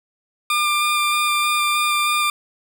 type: tone with vibrato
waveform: 20% pulse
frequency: 1197 Hz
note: D6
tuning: 33 cents sharp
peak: -12 dBFS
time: 0.5-2.3 s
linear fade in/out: 2 ms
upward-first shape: square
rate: 3.2 Hz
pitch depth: 8 cents each way
effects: none